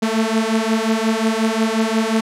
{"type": "beating tone pair", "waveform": "sawtooth", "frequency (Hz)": [219.5, 225.1], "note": ["A3", "A3"], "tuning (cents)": [-4, 40], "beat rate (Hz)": 5.6, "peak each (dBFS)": -15, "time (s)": [0.02, 2.21], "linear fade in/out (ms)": 10, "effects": ["low-pass 9000 Hz 12 dB/octave"]}